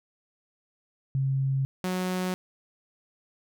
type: tone pair in turn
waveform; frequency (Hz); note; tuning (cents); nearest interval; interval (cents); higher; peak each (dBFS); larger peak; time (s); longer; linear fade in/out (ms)
sine / sawtooth; 134.9 / 183.63; C#3 / F#3; -47 / -13; perfect fourth; 534; second; -23; neither; 1.15-1.65 / 1.84-2.34; neither; 0
effects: none